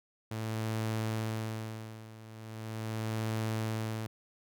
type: tone with tremolo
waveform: sawtooth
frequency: 110.5 Hz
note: A2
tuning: 8 cents sharp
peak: -27 dBFS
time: 0.31-4.07 s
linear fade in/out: 5 ms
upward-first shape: sine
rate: 0.4 Hz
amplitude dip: 85%
effects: none